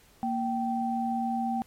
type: tone pair together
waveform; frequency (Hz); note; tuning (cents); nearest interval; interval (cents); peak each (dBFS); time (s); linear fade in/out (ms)
sine; 233.1 / 776.8; A#3 / G5; 0 / -16; octave + major sixth; 2084; -29 / -29; 0.23-1.62; 0
effects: pink hiss -59 dBFS RMS until 1.66 s + MP3 64 kbps